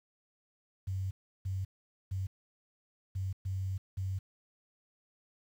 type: tone bursts at uneven times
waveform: sine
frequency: 95.2 Hz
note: F#2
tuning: 50 cents sharp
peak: -32 dBFS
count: 6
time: 0.87-1.11 / 1.45-1.65 / 2.11-2.27 / 3.15-3.33 / 3.45-3.78 / 3.97-4.19 s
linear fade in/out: 10 ms
effects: 10-bit